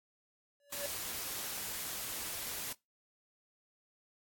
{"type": "tone with exponential growth", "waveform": "square", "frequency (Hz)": 572, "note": "D5", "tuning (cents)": -46, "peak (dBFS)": -35, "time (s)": [0.6, 0.86], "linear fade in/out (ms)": 1, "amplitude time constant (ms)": 56}
{"type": "noise", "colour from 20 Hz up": "white", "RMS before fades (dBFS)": -40, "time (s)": [0.72, 2.73], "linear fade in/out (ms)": 5}
{"effects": ["noise-tail reverb RT60 0.2 s tail -23 dB re dry", "AAC 64 kbps"]}